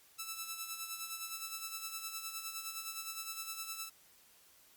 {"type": "tone with tremolo", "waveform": "5% pulse", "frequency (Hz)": 1318.5, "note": "E6", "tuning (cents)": 0, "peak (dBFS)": -27, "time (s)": [0.18, 3.9], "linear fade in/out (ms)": 20, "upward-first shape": "sine", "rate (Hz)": 9.7, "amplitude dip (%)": 55, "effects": ["white hiss -64 dBFS RMS until 4.76 s", "Opus 48 kbps"]}